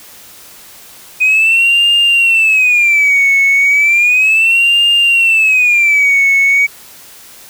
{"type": "tone with vibrato", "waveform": "sine", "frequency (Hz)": 2489, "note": "D#7", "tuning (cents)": 0, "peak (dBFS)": -5, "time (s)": [1.2, 6.67], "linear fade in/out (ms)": 20, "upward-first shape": "sine", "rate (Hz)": 0.34, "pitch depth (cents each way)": 210, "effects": ["tanh soft clip ceiling -4 dBFS", "white hiss -37 dBFS RMS until 7.49 s"]}